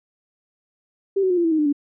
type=tone with pitch steps; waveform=sine; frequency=392 / 374.9 / 358.6 / 343 / 328.1 / 313.8 / 300.2 / 287.1 Hz; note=G4 / F#4 / F4 / F4 / E4 / D#4 / D4 / D4; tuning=0 / +23 / +46 / -31 / -8 / +15 / +38 / -39 cents; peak=-16 dBFS; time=1.16-1.728 s; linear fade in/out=10 ms; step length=71 ms; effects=none